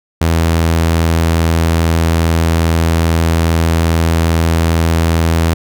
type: tone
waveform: sawtooth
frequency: 82.41 Hz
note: E2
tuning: in tune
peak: -6 dBFS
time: 0.21-5.54 s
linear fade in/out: 5 ms
effects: none